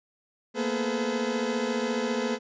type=tone cluster; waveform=40% pulse; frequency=226.7 / 241.3 / 426 / 508 Hz; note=A#3 / B3 / G#4 / B4; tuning=-48 / -40 / +44 / +49 cents; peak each=-31 dBFS; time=0.54-2.39 s; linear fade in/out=50 ms; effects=resampled to 16000 Hz